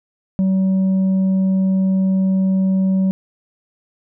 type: tone with tanh clipping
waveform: triangle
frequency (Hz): 190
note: F#3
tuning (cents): +46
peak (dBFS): -14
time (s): 0.39-3.11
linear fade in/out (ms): 0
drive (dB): 8
effects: none